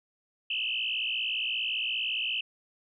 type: tone with frequency modulation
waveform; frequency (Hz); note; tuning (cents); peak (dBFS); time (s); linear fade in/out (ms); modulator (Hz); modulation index
sine; 2833; F7; +24; -28; 0.5-2.41; 5; 57.4; 4.4
effects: none